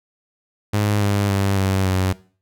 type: tone with pitch steps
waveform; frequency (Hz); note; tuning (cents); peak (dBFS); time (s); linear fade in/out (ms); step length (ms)
sawtooth; 103.83 / 101.17 / 98.57 / 96.04 / 93.58; G#2 / G#2 / G2 / G2 / F#2; 0 / -45 / +10 / -35 / +20; -13; 0.73-2.13; 10; 280
effects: noise-tail reverb RT60 0.4 s tail -19 dB re dry